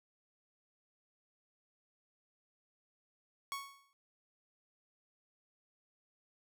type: tone with exponential decay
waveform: sawtooth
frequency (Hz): 1108.7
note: C#6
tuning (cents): 0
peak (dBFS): -32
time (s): 3.52-3.93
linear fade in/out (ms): 0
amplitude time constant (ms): 87
effects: none